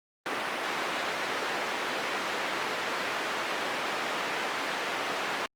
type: band-pass noise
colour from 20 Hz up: white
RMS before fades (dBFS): -32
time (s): 0.26-5.46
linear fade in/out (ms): 0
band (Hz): 290 to 2000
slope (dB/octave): 12
effects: Opus 32 kbps